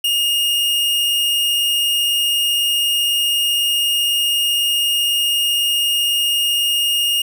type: tone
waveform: 45% pulse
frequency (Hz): 2846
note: F7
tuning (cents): +32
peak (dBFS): -15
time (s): 0.04-7.22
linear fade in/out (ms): 5
effects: none